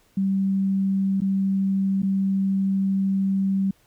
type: tone with dropouts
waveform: sine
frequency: 193.8 Hz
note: G3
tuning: 20 cents flat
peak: -19 dBFS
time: 0.17-3.71 s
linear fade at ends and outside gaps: 5 ms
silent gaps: 1.205-1.217 / 2.021-2.03 s
effects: pink hiss -61 dBFS RMS until 3.86 s